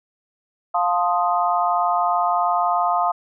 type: chord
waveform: sine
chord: F dominant seventh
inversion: none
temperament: equal with one note detuned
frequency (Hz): 702.9 / 880 / 1046.5 / 1244.5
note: F5 / A5 / C6 / Eb6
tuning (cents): +11 / 0 / 0 / 0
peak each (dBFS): -20 / -24 / -24 / -23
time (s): 0.74-3.12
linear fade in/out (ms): 10
effects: none